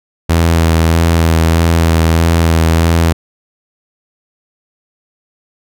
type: tone with vibrato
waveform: sawtooth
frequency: 82.41 Hz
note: E2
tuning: in tune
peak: -4 dBFS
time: 0.29-3.13 s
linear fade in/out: 10 ms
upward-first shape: sine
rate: 1.6 Hz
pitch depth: 21 cents each way
effects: none